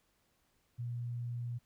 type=tone; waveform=sine; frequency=120 Hz; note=B2; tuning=49 cents flat; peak=-36 dBFS; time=0.78-1.59 s; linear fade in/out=20 ms; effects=pink hiss -75 dBFS RMS until 1.65 s